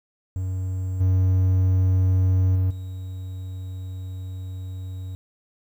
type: tone with level steps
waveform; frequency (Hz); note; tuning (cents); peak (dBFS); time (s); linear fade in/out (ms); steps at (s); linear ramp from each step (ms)
triangle; 93.1; F#2; +11; -22 / -14 / -16 / -28; 0.36-5.15; 0; 1 / 2.55 / 2.7; 10
effects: 9-bit